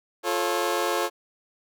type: chord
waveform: 20% pulse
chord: F augmented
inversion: none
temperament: just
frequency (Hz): 349.2 / 436.5 / 545.7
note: F4 / A4 / C#5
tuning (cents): 0 / -14 / -27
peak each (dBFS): -23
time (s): 0.23-1.1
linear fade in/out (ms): 50
effects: none